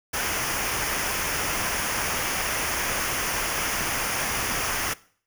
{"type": "noise with comb filter", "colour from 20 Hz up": "pink", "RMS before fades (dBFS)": -27, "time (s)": [0.13, 4.94], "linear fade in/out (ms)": 10, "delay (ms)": 0.25, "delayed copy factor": -0.65, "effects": ["noise-tail reverb RT60 0.5 s tail -20 dB re dry"]}